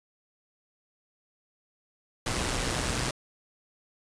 pink noise with amplitude modulation, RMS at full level -27 dBFS, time 2.26-3.11 s, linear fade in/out 5 ms, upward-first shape sine, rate 123 Hz, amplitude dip 55%, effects resampled to 22050 Hz

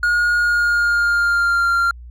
triangle tone with pitch glide, 1435 to 1386.1 Hz, F6 to F6, +47 to -13 cents, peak -12 dBFS, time 0.03-1.91 s, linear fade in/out 2 ms, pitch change -60 cents, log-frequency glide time 0.37-1.71 s, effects added 60 Hz sine -34 dBFS peak until 2.1 s

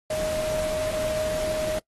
sine tone in noise, 622.3 Hz, D#5, in tune, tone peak -25 dBFS, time 0.1-1.79 s, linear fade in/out 5 ms, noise pink, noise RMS -34 dBFS, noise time 0.1-1.79 s, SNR +6 dB, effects noise-tail reverb RT60 0.1 s tail -24 dB re dry + AAC 32 kbps

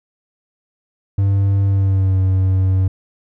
triangle tone with pitch glide, 98.6 to 94.37 Hz, G2 to F#2, +11 to +35 cents, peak -10 dBFS, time 1.18-2.88 s, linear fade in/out 5 ms, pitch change -76 cents, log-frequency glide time 1.66-2.18 s, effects none

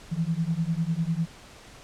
sine beating tone pair, 160 / 170 Hz, D#3 / F3, +49 / -46 cents, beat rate 10 Hz, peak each -27 dBFS, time 0.11-1.27 s, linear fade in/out 20 ms, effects pink hiss -48 dBFS RMS until 1.83 s + low-pass 8000 Hz 12 dB/octave

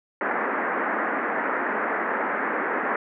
white band-pass noise, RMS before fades -26 dBFS, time 0.21-2.96 s, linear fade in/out 2 ms, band 210 to 1900 Hz, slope 48 dB/octave, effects none

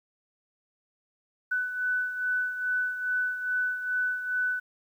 sine beating tone pair, 1495 / 1497.4 Hz, F#6 / F#6, +17 / +20 cents, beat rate 2.4 Hz, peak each -27 / -34 dBFS, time 1.51-4.6 s, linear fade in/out 10 ms, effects 10-bit

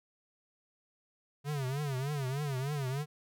square tone with vibrato, 138.5 Hz, C#3, 1 cent flat, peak -33 dBFS, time 1.44-3.06 s, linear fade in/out 50 ms, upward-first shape triangle, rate 3.3 Hz, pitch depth 170 cents each way, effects none

